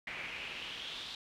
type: noise with band-pass filter sweep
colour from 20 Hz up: brown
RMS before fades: -43 dBFS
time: 0.07-1.15 s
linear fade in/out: 2 ms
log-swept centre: 2200 to 3800 Hz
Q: 4.3
effects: none